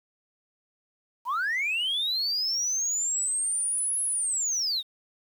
sine linear two-way sweep, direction up then down, 904 to 10750 to 3559 Hz, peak -23 dBFS, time 1.25-4.83 s, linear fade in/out 50 ms, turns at 4.03 s, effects tanh soft clip ceiling -23 dBFS + 9-bit

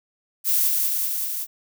violet noise with echo, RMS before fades -20 dBFS, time 0.44-0.71 s, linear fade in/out 50 ms, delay 190 ms, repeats 4, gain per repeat -2 dB, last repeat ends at 1.47 s, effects none

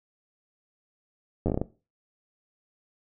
slowing click train, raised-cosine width 2 ms, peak -13 dBFS, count 8, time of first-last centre 1.46-1.615 s, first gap 10 ms, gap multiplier 1.26, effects noise-tail reverb RT60 0.3 s tail -17 dB re dry

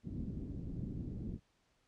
white low-pass noise, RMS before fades -42 dBFS, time 0.03-1.4 s, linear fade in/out 50 ms, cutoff 260 Hz, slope 24 dB/octave, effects pink hiss -75 dBFS RMS until 1.87 s + low-pass 7000 Hz 12 dB/octave

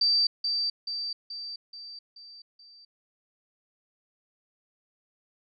sine tone with echo, 4656 Hz, D8, 16 cents flat, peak -20 dBFS, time 0.01-0.27 s, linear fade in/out 5 ms, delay 430 ms, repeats 6, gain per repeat -5 dB, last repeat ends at 2.85 s, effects none

